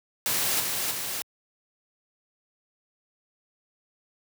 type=noise with echo; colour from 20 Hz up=white; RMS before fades=-26 dBFS; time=0.26-0.6 s; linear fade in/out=0 ms; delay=310 ms; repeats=2; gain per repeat=-3 dB; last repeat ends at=1.22 s; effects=high-pass 80 Hz 12 dB/octave